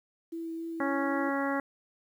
sine tone with vibrato, 329.6 Hz, E4, in tune, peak -34 dBFS, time 0.32-1.3 s, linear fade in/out 10 ms, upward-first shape sine, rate 3.6 Hz, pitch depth 12 cents each way
harmonic tone, 277.2 Hz, C#4, in tune, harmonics 1 / 2 / 3 / 4 / 5 / 6 / 7, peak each -31 / -34 / -36 / -37 / -38 / -39 / -39 dBFS, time 0.8-1.6 s, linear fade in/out 2 ms
effects 10-bit

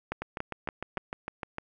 two click trains, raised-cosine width 0.5 ms, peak -19 / -16 dBFS, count 10 / 4, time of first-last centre 0.22-1.584 / 0.12-0.972 s, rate 6.6 / 3.52 Hz, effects none

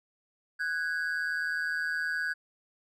triangle ring-modulated tone, 1568 Hz, G6, in tune, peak -24 dBFS, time 0.59-2.34 s, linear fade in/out 20 ms, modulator 79.7 Hz, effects none

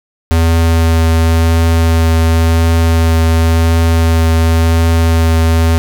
square tone with vibrato, 82.2 Hz, E2, 4 cents flat, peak -8 dBFS, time 0.31-5.78 s, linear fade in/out 0 ms, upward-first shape triangle, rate 0.93 Hz, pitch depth 13 cents each way, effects none

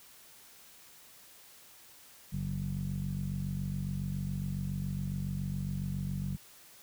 15% pulse tone with low-pass filter, 47.21 Hz, F#1, 36 cents sharp, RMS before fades -35 dBFS, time 2.32-6.37 s, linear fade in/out 20 ms, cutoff 170 Hz, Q 5.7, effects white hiss -56 dBFS RMS until 6.82 s

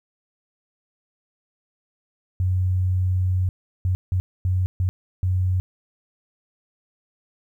sine tone bursts at uneven times, 92.2 Hz, F#2, 6 cents flat, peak -18 dBFS, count 6, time 2.4-3.49 / 3.85-3.95 / 4.12-4.2 / 4.45-4.66 / 4.8-4.89 / 5.23-5.6 s, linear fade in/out 0 ms, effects 10-bit

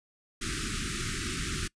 pink band-stop noise, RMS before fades -33 dBFS, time 0.41-1.68 s, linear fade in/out 10 ms, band 400 to 1200 Hz, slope 96 dB/octave, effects noise-tail reverb RT60 0.1 s tail -23 dB re dry + resampled to 22050 Hz

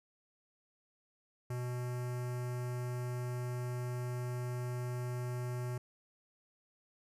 square tone with notch filter, 123.5 Hz, B2, in tune, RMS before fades -38 dBFS, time 1.5-5.78 s, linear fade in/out 5 ms, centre 3600 Hz, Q 0.93, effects resampled to 32000 Hz

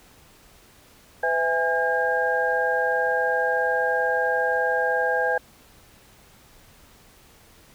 sine tone cluster, 503 / 655 / 821 / 1613 Hz, B4 / E5 / G#5 / G6, +32 / -11 / -20 / +49 cents, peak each -25 / -28 / -26 / -24 dBFS, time 1.23-5.38 s, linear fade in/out 5 ms, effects pink hiss -53 dBFS RMS until 7.74 s

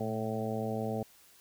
harmonic tone with a mistuned harmonic, 110 Hz, A2, in tune, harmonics 1 / 2 / 3 / 4 / 5 / 6 / 7, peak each -38 / -36 / -45 / -38 / -40 / -41 / -41 dBFS, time 0-1.03 s, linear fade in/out 5 ms, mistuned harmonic 1, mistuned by +58 cents, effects white hiss -60 dBFS RMS until 1.4 s

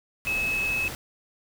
sine tone in noise, 2584 Hz, E7, 35 cents flat, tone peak -24 dBFS, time 0.27-0.88 s, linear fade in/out 0 ms, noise pink, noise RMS -36 dBFS, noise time 0.25-0.95 s, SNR +9 dB, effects none

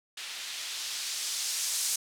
violet noise with low-pass filter sweep, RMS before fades -34 dBFS, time 0.17-1.96 s, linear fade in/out 5 ms, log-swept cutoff 2900 to 7400 Hz, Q 1, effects none

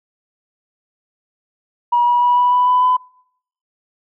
sine tone with pitch steps, 961 / 968.2 / 975.5 / 982.9 / 990.3 / 997.8 / 1005.3 Hz, B5 / B5 / B5 / B5 / B5 / B5 / B5, -48 / -35 / -22 / -9 / +4 / +17 / +30 cents, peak -10 dBFS, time 1.92-2.97 s, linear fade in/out 10 ms, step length 150 ms, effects noise-tail reverb RT60 0.7 s tail -26 dB re dry + tanh soft clip ceiling -6 dBFS

